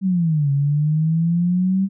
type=exponential two-way sweep; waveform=sine; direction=down then up; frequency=196 to 138.59 to 196 Hz; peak=-15 dBFS; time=0.01-1.89 s; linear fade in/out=50 ms; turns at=0.51 s; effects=none